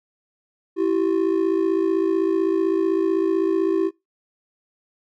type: ring-modulated tone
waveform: triangle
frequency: 357.7 Hz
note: F4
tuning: 41 cents sharp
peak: -12 dBFS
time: 0.76-3.91 s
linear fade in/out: 50 ms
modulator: 27.9 Hz
effects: noise-tail reverb RT60 0.2 s tail -23 dB re dry + tanh soft clip ceiling -8 dBFS